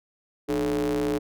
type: ring-modulated tone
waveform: square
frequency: 65.41 Hz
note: C2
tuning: in tune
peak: -21 dBFS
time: 0.48-1.19 s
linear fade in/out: 20 ms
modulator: 364 Hz
effects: none